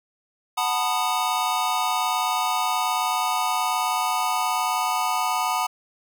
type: chord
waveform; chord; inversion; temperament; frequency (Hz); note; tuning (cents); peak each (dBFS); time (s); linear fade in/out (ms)
square; B dominant seventh; second; just; 740.8 / 889 / 987.8 / 1234.7; F#5 / A5 / B5 / D#6; +2 / +18 / 0 / -14; -28; 0.57-5.67; 10
effects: none